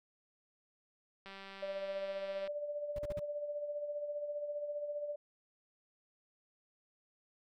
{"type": "click train", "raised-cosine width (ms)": 0.3, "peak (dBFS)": -34, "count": 238, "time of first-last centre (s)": [1.26, 2.475], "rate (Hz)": 195}
{"type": "tone with tremolo", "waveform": "sine", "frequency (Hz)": 587.3, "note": "D5", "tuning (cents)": 0, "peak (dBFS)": -35, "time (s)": [1.62, 5.16], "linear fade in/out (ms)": 10, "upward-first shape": "sine", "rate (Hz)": 15, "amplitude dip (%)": 50}
{"type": "noise bursts", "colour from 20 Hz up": "brown", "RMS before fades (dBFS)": -43, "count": 4, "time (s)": [2.96, 3.195], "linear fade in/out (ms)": 2, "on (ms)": 25, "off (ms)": 45}
{"effects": []}